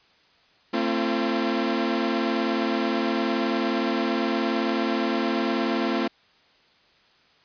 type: tone cluster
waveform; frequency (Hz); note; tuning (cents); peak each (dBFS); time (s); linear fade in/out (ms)
sawtooth; 224.9 / 264 / 341.7; A3 / C4 / F4; +38 / +16 / -38; -23; 0.73-6.08; 10
effects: white hiss -59 dBFS RMS until 7.44 s + resampled to 11025 Hz